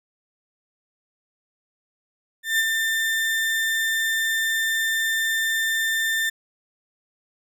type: tone with ADSR envelope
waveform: 35% pulse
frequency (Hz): 1792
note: A6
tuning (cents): +31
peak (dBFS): -15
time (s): 2.43-6.3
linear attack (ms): 160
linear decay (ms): 35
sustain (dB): -4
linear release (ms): 11
effects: none